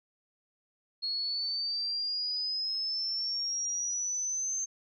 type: exponential sweep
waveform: sine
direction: up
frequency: 4303 to 6330 Hz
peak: -30 dBFS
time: 1.02-4.66 s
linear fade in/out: 20 ms
effects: none